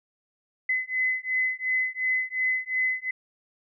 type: beating tone pair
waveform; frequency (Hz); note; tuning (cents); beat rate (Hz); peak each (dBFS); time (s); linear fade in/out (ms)
sine; 2027 / 2029.8; B6 / B6; +45 / +47; 2.8; -27; 0.69-3.11; 5
effects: none